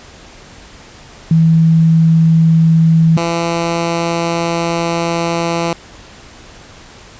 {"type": "tone pair in turn", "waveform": ["sine", "10% pulse"], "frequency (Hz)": [162.6, 168.55], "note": ["E3", "E3"], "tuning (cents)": [-23, 39], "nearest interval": "minor second", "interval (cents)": 62, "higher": "second", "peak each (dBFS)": -6, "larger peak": "neither", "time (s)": [[1.31, 3.17], [3.17, 5.73]], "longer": "second", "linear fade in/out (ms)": 2, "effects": ["pink hiss -38 dBFS RMS until 7.19 s", "resampled to 16000 Hz"]}